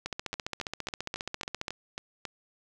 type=two click trains; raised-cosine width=0.2 ms; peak=-18 / -16 dBFS; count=8 / 25; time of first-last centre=0.34-2.253 / 0.06-1.682 s; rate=3.66 / 14.8 Hz; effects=none